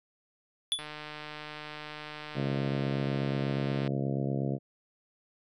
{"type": "tone with exponential decay", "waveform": "square", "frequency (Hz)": 3454, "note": "A7", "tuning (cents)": -33, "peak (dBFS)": -23, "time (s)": [0.72, 0.87], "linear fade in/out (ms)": 0, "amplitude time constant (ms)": 31}
{"type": "click train", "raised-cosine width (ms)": 0.3, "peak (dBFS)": -25, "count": 467, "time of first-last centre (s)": [0.79, 3.876], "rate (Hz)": 151}
{"type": "harmonic tone", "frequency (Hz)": 68.3, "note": "C#2", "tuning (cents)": -25, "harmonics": [2, 3, 4, 5, 6, 7, 8, 9, 10], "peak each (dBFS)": [-31, -35, -37, -39, -41, -42, -43, -44, -45], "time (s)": [2.34, 4.59], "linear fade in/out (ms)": 50}
{"effects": ["resampled to 32000 Hz"]}